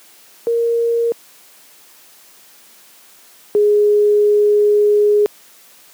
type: tone pair in turn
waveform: sine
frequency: 466.2 / 415.9 Hz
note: A#4 / G#4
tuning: 0 / +2 cents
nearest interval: major second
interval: 198 cents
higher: first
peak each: -13 / -9 dBFS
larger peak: second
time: 0.47-1.12 / 3.55-5.26 s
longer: second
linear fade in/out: 0 ms
effects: white hiss -46 dBFS RMS until 5.93 s + high-pass 200 Hz 12 dB/octave